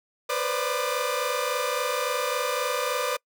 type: tone cluster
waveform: sawtooth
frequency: 490.4 / 514 / 582 / 1209 Hz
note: B4 / C5 / D5 / D6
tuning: -12 / -31 / -16 / +50 cents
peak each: -27 dBFS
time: 0.29-3.17 s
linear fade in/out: 10 ms
effects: noise-tail reverb RT60 0.1 s tail -25 dB re dry